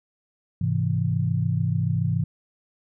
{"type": "chord", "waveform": "sine", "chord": "Ab augmented", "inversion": "none", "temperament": "equal", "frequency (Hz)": [103.83, 130.81, 164.81], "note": ["Ab2", "C3", "E3"], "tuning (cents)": [0, 0, 0], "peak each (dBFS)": -25, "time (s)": [0.61, 2.24], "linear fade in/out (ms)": 5, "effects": []}